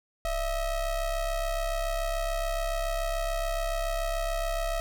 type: ring-modulated tone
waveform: square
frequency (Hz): 317.5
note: D#4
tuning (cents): +35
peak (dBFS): -25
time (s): 0.25-4.8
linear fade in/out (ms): 0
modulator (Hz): 351
effects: none